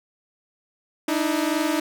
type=tone pair together; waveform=sawtooth; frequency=298.6 / 321.2 Hz; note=D4 / E4; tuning=+29 / -45 cents; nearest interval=minor second; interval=126 cents; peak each=-20 dBFS; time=1.08-1.8 s; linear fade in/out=5 ms; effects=none